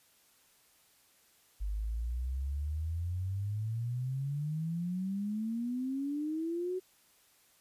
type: exponential sweep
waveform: sine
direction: up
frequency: 49 to 375.6 Hz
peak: -32 dBFS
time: 1.6-6.8 s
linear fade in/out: 20 ms
effects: white hiss -66 dBFS RMS until 7.6 s + resampled to 32000 Hz